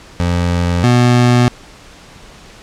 25% pulse tone pair in turn, 87.31 / 122.37 Hz, F2 / B2, 0 / -16 cents, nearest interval tritone, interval 584 cents, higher second, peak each -9 / -4 dBFS, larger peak second, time 0.2-0.84 / 0.84-1.48 s, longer neither, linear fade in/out 0 ms, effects pink hiss -39 dBFS RMS until 2.62 s + low-pass 7000 Hz 12 dB/octave

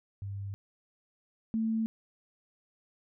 sine tone pair in turn, 99.3 / 222.9 Hz, G2 / A3, +23 / +23 cents, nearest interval octave + major second, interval 1400 cents, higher second, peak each -35 / -27 dBFS, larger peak second, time 0.22-0.54 / 1.54-1.86 s, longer neither, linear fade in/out 0 ms, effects none

